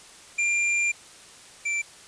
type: tone pair in turn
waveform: square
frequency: 2387 / 2343 Hz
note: D7 / D7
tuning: +28 / -5 cents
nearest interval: unison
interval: 33 cents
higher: first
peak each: -22 / -25 dBFS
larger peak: first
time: 0.38-0.92 / 1.65-1.82 s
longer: first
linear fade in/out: 10 ms
effects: white hiss -48 dBFS RMS until 2.07 s + resampled to 22050 Hz